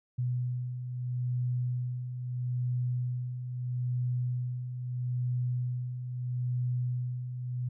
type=beating tone pair; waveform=sine; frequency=123.47 / 124.24 Hz; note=B2 / B2; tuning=0 / +11 cents; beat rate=0.77 Hz; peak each=-38 / -30 dBFS; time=0.18-7.69 s; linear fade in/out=10 ms; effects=none